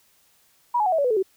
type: tone with pitch steps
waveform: sine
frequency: 965 / 844.9 / 739.8 / 647.8 / 567.2 / 496.6 / 434.9 / 380.8 Hz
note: B5 / G#5 / F#5 / E5 / C#5 / B4 / A4 / F#4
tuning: -40 / +30 / 0 / -30 / +40 / +9 / -20 / +50 cents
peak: -18 dBFS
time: 0.74-1.228 s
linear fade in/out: 10 ms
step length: 61 ms
effects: white hiss -61 dBFS RMS until 1.36 s